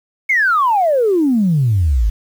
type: exponential sweep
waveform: sine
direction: down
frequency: 2224 to 48.66 Hz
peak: -10 dBFS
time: 0.29-2.1 s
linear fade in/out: 10 ms
effects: tanh soft clip ceiling -6 dBFS + 7-bit